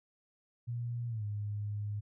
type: tone with pitch glide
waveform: sine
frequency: 119.2 to 103.77 Hz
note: A#2 to G#2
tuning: +39 to -1 cents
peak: -34 dBFS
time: 0.67-2.01 s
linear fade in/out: 20 ms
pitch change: -240 cents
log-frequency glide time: 1.08-1.24 s
effects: none